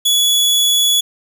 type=tone; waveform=sawtooth; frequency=3396 Hz; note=G#7; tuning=38 cents sharp; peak=-8 dBFS; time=0.05-1.01 s; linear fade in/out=10 ms; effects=none